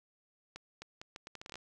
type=accelerating click train; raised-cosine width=0.2 ms; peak=-28 dBFS; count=12; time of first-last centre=0.56-1.556 s; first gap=260 ms; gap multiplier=0.75; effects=none